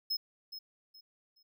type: tone with echo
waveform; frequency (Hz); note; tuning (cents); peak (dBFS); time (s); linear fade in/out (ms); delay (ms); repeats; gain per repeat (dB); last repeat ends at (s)
square; 5160; E8; -38; -31; 0.1-0.17; 10; 420; 3; -11; 1.43
effects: none